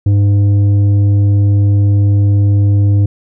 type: tone with tanh clipping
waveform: sine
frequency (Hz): 101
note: G#2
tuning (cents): -48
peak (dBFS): -8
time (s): 0.06-3.06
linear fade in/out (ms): 5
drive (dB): 7
effects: none